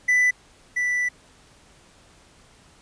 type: tone pair in turn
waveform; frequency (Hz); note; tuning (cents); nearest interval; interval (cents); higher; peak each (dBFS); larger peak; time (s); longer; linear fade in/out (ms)
triangle; 1990 / 1974; B6 / B6; +13 / -1; unison; 14; first; -14 / -19; first; 0.08-0.31 / 0.76-1.09; second; 10
effects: pink hiss -54 dBFS RMS until 2.81 s + resampled to 22050 Hz